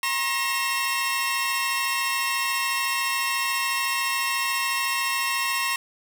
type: tone cluster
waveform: sawtooth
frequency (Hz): 957 / 1076 / 1880 / 2697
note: A#5 / C6 / A#6 / E7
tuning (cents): +45 / +48 / +14 / +39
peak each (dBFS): -30 / -24 / -26 / -24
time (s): 0.03-5.76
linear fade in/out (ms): 2
effects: none